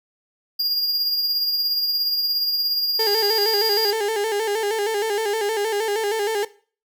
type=tone with tremolo; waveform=square; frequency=4825 Hz; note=D8; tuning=46 cents sharp; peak=-18 dBFS; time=0.59-3.91 s; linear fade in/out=10 ms; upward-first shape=triangle; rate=17 Hz; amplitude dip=50%
type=tone with vibrato; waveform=35% pulse; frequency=426.1 Hz; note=G#4; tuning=44 cents sharp; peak=-19 dBFS; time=2.99-6.45 s; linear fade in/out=5 ms; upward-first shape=square; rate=6.4 Hz; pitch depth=76 cents each way
effects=noise-tail reverb RT60 0.4 s tail -18 dB re dry